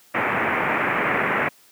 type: low-pass noise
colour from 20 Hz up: white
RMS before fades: -22 dBFS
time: 0.14-1.49 s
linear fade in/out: 10 ms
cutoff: 2300 Hz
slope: 48 dB/octave
effects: white hiss -54 dBFS RMS until 1.71 s + high-pass 150 Hz 12 dB/octave